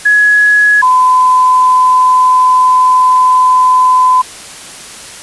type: tone pair in turn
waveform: sine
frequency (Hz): 1682 / 1014.1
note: G#6 / B5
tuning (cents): +22 / +46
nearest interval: major sixth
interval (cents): 876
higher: first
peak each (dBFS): -4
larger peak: neither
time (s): 0.05-0.82 / 0.82-4.22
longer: second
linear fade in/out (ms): 10
effects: white hiss -29 dBFS RMS until 5.22 s + resampled to 24000 Hz